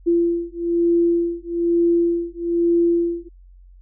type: beating tone pair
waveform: sine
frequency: 340.8 / 341.9 Hz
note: F4 / F4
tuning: -42 / -37 cents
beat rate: 1.1 Hz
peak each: -19 dBFS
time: 0.06-3.29 s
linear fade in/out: 20 ms
effects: added 45 Hz sine -43 dBFS peak until 3.81 s